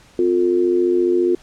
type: tone with amplitude modulation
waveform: sine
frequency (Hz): 354.6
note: F4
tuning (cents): +26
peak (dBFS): -10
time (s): 0.19-1.35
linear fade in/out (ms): 2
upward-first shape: sine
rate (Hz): 94.6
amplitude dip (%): 75
effects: pink hiss -49 dBFS RMS until 1.42 s + low-pass 8000 Hz 12 dB/octave